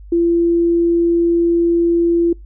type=tone; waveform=sine; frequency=340 Hz; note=F4; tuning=46 cents flat; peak=-11 dBFS; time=0.12-2.33 s; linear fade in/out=5 ms; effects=noise-tail reverb RT60 0.2 s tail -26 dB re dry + added 50 Hz sine -34 dBFS peak until 2.45 s